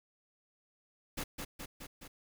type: noise with echo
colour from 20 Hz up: pink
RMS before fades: -38 dBFS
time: 1.17-1.24 s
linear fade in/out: 10 ms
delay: 210 ms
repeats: 4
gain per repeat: -3 dB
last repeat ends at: 2.08 s
effects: none